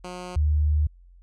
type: tone pair in turn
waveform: 10% pulse / sine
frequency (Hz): 180 / 75.31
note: F#3 / D2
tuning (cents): -47 / +44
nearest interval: octave + minor third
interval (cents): 1509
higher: first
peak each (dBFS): -26 / -18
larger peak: second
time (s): 0.04-0.36 / 0.36-0.87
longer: second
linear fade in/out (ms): 5
effects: added 44 Hz sine -48 dBFS peak until 1.22 s + resampled to 22050 Hz